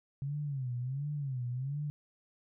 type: tone with vibrato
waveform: sine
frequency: 134.5 Hz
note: C3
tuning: 48 cents sharp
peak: -33 dBFS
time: 0.22-1.9 s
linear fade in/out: 0 ms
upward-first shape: sine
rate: 1.4 Hz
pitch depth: 170 cents each way
effects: none